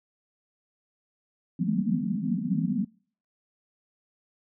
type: band-pass noise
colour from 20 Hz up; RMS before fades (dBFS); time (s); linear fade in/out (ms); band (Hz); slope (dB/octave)
white; -27; 1.59-2.85; 5; 160 to 250; 96
effects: noise-tail reverb RT60 0.5 s tail -26 dB re dry